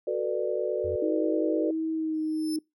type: chord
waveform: sine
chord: B minor seventh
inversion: second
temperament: just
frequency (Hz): 370.4 / 444.5 / 493.9 / 592.7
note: F#4 / A4 / B4 / D5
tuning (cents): +2 / +18 / 0 / +16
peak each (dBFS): -31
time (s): 0.07-1.71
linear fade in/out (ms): 5
type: tone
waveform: triangle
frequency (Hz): 87.7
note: F2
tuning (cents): +8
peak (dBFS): -34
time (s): 0.84-0.96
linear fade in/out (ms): 5
type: tone with pitch glide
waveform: sine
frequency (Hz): 320.3 to 312.1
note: E4 to D#4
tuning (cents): -50 to +5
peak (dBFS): -26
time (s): 1.02-2.59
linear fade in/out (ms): 5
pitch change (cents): -45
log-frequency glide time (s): 1.93-2.2
type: tone with exponential growth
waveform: 25% pulse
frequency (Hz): 5274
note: E8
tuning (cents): 0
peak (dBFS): -30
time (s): 2.14-2.56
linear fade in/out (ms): 1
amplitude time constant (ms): 91
effects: noise-tail reverb RT60 0.2 s tail -25 dB re dry